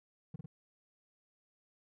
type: tone with echo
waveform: triangle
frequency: 154.6 Hz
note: D#3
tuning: 11 cents flat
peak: -37 dBFS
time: 0.34-0.36 s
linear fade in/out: 5 ms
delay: 50 ms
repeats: 2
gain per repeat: -2 dB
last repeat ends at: 0.46 s
effects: none